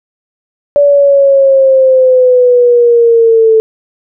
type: linear sweep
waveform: sine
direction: down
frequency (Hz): 577 to 440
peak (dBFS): -3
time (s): 0.76-3.6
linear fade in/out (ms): 0
effects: none